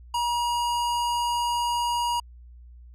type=tone; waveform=square; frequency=955 Hz; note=A#5; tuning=42 cents sharp; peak=-24 dBFS; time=0.14-2.2 s; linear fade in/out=5 ms; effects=added 60 Hz sine -44 dBFS peak until 2.94 s + low-pass 11000 Hz 12 dB/octave